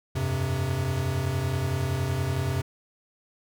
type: chord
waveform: square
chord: F suspended second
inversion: none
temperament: equal with one note detuned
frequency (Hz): 87.31 / 98 / 131.87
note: F2 / G2 / C3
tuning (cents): 0 / 0 / +14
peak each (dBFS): -32 / -32 / -28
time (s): 0.15-2.62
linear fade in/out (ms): 10
effects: none